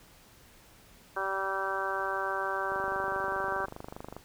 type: harmonic tone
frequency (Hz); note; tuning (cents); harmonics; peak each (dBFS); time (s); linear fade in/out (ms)
193.4; G3; -23; 2 / 3 / 4 / 5 / 6 / 7 / 8; -38 / -38 / -38 / -37 / -36 / -40 / -35; 1.16-3.66; 10
type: click train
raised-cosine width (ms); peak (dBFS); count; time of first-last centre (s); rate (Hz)
1; -26; 37; 2.72-4.166; 24.9
effects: pink hiss -57 dBFS RMS until 4.24 s